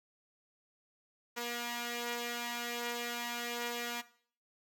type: tone pair together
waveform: 5% pulse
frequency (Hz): 238.6 / 478.5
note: A#3 / A#4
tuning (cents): +41 / +45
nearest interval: octave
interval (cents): 1204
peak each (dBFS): -27 / -29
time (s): 1.36-4.02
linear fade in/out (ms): 20
effects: noise-tail reverb RT60 0.5 s tail -17 dB re dry